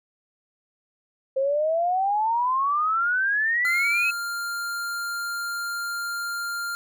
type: exponential sweep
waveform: sine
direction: up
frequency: 525 to 2600 Hz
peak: -20 dBFS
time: 1.36-4.11 s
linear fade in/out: 10 ms
type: tone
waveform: square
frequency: 1396.9 Hz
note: F6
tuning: in tune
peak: -28 dBFS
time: 3.65-6.75 s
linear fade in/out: 0 ms
effects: none